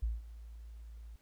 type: tone with ADSR envelope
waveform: sine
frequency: 56.2 Hz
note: A1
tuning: 37 cents sharp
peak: -29 dBFS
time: 0.02-1.16 s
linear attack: 12 ms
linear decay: 180 ms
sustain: -17 dB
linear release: 3 ms
effects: pink hiss -71 dBFS RMS until 1.21 s